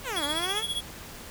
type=exponential two-way sweep; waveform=10% pulse; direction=down then up; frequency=590 to 278.4 to 458.2 Hz; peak=-22 dBFS; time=0.03-0.64 s; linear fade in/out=50 ms; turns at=0.24 s
type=tone with tremolo; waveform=square; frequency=3344 Hz; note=G#7; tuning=11 cents sharp; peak=-26 dBFS; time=0.16-0.81 s; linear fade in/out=5 ms; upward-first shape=triangle; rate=15 Hz; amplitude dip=85%
effects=pink hiss -43 dBFS RMS until 1.3 s